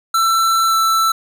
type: tone with pitch glide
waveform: square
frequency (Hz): 1338 to 1328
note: E6 to E6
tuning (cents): +25 to +12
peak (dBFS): -13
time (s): 0.14-1.12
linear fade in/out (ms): 5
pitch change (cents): -13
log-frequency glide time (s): 0.68-0.75
effects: none